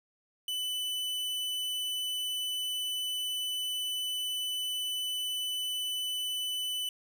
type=tone; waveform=45% pulse; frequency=2997 Hz; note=F#7; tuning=22 cents sharp; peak=-31 dBFS; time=0.48-6.89 s; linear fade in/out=2 ms; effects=none